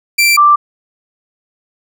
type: tone pair in turn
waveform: sawtooth / sine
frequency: 2349 / 1176.7 Hz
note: D7 / D6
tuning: 0 / +3 cents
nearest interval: octave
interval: 1197 cents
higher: first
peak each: -4 dBFS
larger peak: neither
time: 0.18-0.37 / 0.37-0.56 s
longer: neither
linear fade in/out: 10 ms
effects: none